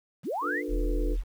sine linear sweep, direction up, 100.2 to 2160 Hz, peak -28 dBFS, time 0.23-0.63 s, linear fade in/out 50 ms
sine chord, B half-diminished seventh, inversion first, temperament just, 296.3 / 355.6 / 444.5 / 493.9 Hz, D4 / F4 / A4 / B4, +15 / +31 / +18 / 0 cents, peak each -34 / -37 / -37 / -38 dBFS, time 0.41-1.17 s, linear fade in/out 50 ms
sine tone, 41.2 Hz, E1, in tune, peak -25 dBFS, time 0.68-1.24 s, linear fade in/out 50 ms
effects 9-bit

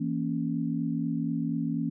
sine chord, A# diminished, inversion second, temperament equal, 164.81 / 233.1 / 277.2 Hz, E3 / A#3 / C#4, 0 / 0 / 0 cents, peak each -31 dBFS, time 0-1.9 s, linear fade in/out 10 ms, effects none

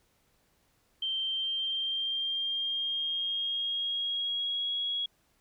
sine tone with pitch glide, 3136 to 3322 Hz, G7 to G#7, 0 to 0 cents, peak -29 dBFS, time 1.02-5.06 s, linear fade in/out 5 ms, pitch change +100 cents, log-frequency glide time 1.25-4.74 s, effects pink hiss -70 dBFS RMS until 5.4 s

